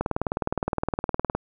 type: click train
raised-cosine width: 1 ms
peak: -10 dBFS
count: 27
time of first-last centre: 0.01-1.35 s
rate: 19.4 Hz
effects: none